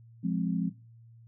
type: chord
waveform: sine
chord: F minor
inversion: none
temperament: equal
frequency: 174.61 / 207.7 / 261.6 Hz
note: F3 / Ab3 / C4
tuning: 0 / 0 / 0 cents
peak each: -29 / -32 / -33 dBFS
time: 0.23-0.7 s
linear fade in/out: 20 ms
effects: noise-tail reverb RT60 0.3 s tail -17 dB re dry + added 115 Hz sine -51 dBFS peak until 1.27 s